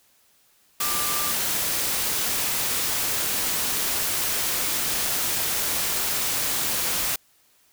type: tone in noise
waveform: sine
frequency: 1187 Hz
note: D6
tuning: 18 cents sharp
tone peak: -31 dBFS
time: 0.8-1.32 s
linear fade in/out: 5 ms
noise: white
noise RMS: -25 dBFS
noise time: 0.8-7.16 s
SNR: -9 dB
effects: white hiss -61 dBFS RMS until 7.72 s